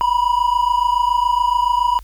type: tone pair together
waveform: triangle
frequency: 962.9 / 990 Hz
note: B5 / B5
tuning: -44 / +4 cents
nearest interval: unison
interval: 48 cents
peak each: -15 dBFS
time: 0.01-1.99 s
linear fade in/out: 0 ms
effects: added 50 Hz sine -35 dBFS peak until 2.03 s + white hiss -54 dBFS RMS until 2.03 s